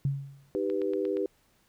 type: tone with exponential decay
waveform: sine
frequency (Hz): 138.59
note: C#3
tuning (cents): 0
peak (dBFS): -22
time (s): 0.05-0.51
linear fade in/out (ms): 2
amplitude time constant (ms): 99
type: chord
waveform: sine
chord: Eb augmented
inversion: none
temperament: equal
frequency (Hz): 311.1 / 392 / 493.9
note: Eb4 / G4 / B4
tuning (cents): 0 / 0 / 0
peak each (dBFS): -33 / -29 / -32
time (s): 0.55-1.26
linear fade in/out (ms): 0
type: click train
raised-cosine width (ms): 0.3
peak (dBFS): -30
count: 5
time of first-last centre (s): 0.7-1.17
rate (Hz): 8.51
effects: pink hiss -67 dBFS RMS until 1.68 s